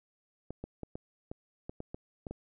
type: clicks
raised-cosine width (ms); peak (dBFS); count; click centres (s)
2; -26; 10; 0.506 / 0.64 / 0.833 / 0.955 / 1.315 / 1.695 / 1.804 / 1.945 / 2.268 / 2.31
effects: none